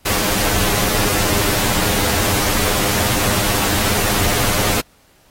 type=noise with comb filter; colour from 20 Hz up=pink; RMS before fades=-18 dBFS; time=0.05-4.81 s; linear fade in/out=10 ms; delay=9.8 ms; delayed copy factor=+0.7; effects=pink hiss -54 dBFS RMS until 5.3 s + AAC 48 kbps